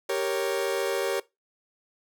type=chord; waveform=40% pulse; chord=G diminished; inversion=none; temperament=equal; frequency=392 / 466.2 / 554.4 Hz; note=G4 / Bb4 / Db5; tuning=0 / 0 / 0 cents; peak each=-29 dBFS; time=0.09-1.2 s; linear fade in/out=5 ms; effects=noise-tail reverb RT60 0.2 s tail -20 dB re dry